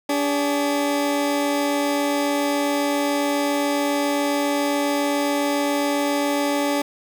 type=tone pair together; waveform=20% pulse; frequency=287.1 / 407 Hz; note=D4 / G#4; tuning=-39 / -35 cents; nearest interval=tritone; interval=604 cents; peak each=-15 / -24 dBFS; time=0.09-6.82 s; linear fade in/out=5 ms; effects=none

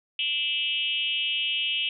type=tone with frequency modulation; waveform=sine; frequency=2917 Hz; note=F#7; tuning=25 cents flat; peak=-24 dBFS; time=0.19-1.89 s; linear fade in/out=2 ms; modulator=286 Hz; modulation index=1.3; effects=none

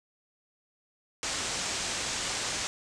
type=low-pass noise; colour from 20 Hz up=white; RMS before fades=-33 dBFS; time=1.23-2.67 s; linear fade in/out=0 ms; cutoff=8200 Hz; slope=48 dB/octave; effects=none

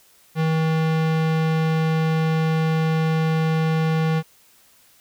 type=tone with low-pass filter; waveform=square; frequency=159.7 Hz; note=D#3; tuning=45 cents sharp; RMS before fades=-20 dBFS; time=0.35-4.23 s; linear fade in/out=50 ms; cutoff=3500 Hz; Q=0.75; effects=white hiss -55 dBFS RMS until 5 s

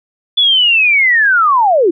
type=linear sweep; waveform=sine; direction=down; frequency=3472 to 311.1 Hz; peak=-7 dBFS; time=0.37-1.91 s; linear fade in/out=10 ms; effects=none

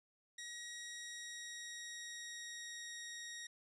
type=tone with pitch glide; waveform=15% pulse; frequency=1898 to 1881.6 Hz; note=A#6 to A#6; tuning=+31 to +16 cents; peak=-40 dBFS; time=0.38-3.47 s; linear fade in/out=5 ms; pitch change=-15 cents; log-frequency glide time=0.9-2.97 s; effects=resampled to 24000 Hz + 13-bit

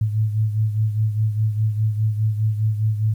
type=beating tone pair; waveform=sine; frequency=107.5 / 112.4 Hz; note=A2 / A2; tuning=-40 / +37 cents; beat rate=4.9 Hz; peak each=-18 / -25 dBFS; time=0.01-3.14 s; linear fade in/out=5 ms; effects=9-bit

